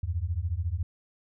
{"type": "beating tone pair", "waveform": "sine", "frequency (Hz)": [78.9, 92.9], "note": ["D#2", "F#2"], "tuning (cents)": [25, 7], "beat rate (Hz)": 14, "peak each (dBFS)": -30, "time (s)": [0.03, 0.83], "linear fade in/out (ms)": 5, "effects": []}